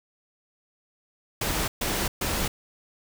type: noise bursts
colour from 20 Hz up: pink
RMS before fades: -27 dBFS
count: 3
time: 1.41-2.48 s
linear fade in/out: 5 ms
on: 270 ms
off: 130 ms
effects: none